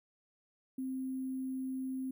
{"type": "tone with sample-and-hold", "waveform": "sine", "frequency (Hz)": 261.8, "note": "C4", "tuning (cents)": 1, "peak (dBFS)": -35, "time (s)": [0.78, 2.11], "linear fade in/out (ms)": 5, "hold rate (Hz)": 11025, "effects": []}